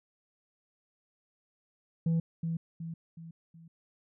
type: tone with echo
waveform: sine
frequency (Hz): 164.9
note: E3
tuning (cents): +1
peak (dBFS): -22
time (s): 2.06-2.2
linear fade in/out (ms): 5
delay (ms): 370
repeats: 4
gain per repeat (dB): -7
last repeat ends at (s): 3.68
effects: tanh soft clip ceiling -24 dBFS